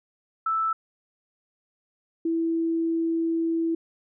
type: tone pair in turn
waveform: sine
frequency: 1318.5 / 329.6 Hz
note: E6 / E4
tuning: 0 / 0 cents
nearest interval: 2 octaves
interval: 2400 cents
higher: first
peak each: -22 dBFS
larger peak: neither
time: 0.46-0.73 / 2.25-3.75 s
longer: second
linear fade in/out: 5 ms
effects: none